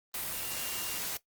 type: tone in noise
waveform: sine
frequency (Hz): 2794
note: F7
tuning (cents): 0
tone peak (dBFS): -44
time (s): 0.33-0.99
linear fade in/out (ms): 2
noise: white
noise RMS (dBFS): -36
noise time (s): 0.14-1.17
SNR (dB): -11
effects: noise-tail reverb RT60 0.1 s tail -17 dB re dry + Opus 32 kbps